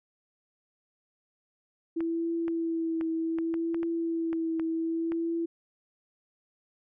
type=tone with vibrato; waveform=sine; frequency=329.6 Hz; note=E4; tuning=in tune; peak=-27 dBFS; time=1.96-5.46 s; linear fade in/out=10 ms; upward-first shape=triangle; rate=0.66 Hz; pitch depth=27 cents each way
type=clicks; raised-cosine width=0.5 ms; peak=-26 dBFS; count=10; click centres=2.006 / 2.481 / 3.011 / 3.386 / 3.541 / 3.745 / 3.831 / 4.33 / 4.597 / 5.12 s
effects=none